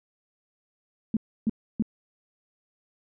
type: tone bursts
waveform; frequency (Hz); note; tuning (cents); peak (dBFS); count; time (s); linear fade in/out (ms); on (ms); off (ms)
sine; 220; A3; 0; -20; 3; 1.14-1.824; 2; 28; 300
effects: none